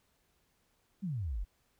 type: exponential sweep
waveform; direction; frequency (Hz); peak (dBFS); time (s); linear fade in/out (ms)
sine; down; 210 to 40.29; -33; 1.02-1.45; 20
effects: pink hiss -74 dBFS RMS until 1.79 s